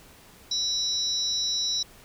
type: tone cluster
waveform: sine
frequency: 3929 / 5260 / 5700 Hz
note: B7 / E8 / F8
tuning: -10 / -5 / +34 cents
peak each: -27 / -30 / -31 dBFS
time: 0.51-1.83 s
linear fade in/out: 5 ms
effects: pink hiss -52 dBFS RMS until 2.04 s